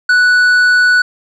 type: tone with tanh clipping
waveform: triangle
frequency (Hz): 1480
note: F#6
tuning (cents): 0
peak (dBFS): -8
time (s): 0.09-1.02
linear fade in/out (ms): 5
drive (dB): 11
effects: none